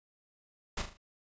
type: noise with echo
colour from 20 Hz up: pink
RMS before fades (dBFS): -34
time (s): 0.77-0.82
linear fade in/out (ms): 5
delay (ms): 38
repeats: 4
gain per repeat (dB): -7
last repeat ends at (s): 0.972
effects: resampled to 16000 Hz